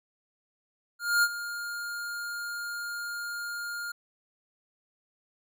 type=tone with ADSR envelope; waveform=square; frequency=1412 Hz; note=F6; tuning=19 cents sharp; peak=-20 dBFS; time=0.99-3.92 s; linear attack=240 ms; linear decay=49 ms; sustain=-14 dB; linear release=7 ms; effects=none